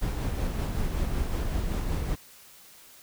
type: noise with tremolo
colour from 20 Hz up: brown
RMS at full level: -27 dBFS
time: 0.01-2.16 s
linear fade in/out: 20 ms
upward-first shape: sine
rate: 5.3 Hz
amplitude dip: 35%
effects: white hiss -52 dBFS RMS until 3.02 s